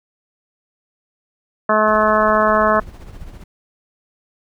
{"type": "harmonic tone", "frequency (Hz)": 214.8, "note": "A3", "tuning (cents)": -41, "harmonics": [1, 2, 3, 4, 5, 6, 7, 8], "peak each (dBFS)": [-22, -23, -16, -25, -17, -20, -24, -24], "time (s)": [1.69, 2.8], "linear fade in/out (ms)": 5}
{"type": "noise with tremolo", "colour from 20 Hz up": "brown", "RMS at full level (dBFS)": -33, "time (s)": [1.87, 3.44], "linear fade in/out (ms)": 5, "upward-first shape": "sine", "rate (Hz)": 15, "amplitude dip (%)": 55}
{"effects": []}